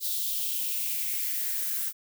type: noise with high-pass filter sweep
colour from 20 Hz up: violet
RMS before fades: -30 dBFS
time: 0-1.93 s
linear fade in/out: 50 ms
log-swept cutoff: 3900 to 1400 Hz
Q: 3.5
effects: none